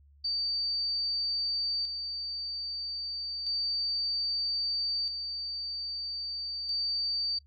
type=tone with tremolo; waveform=sine; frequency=4614 Hz; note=D8; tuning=31 cents flat; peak=-28 dBFS; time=0.24-7.39 s; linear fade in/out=10 ms; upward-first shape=square; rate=0.31 Hz; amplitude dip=45%; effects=noise-tail reverb RT60 0.1 s tail -23 dB re dry + added 71 Hz sine -56 dBFS peak until 7.46 s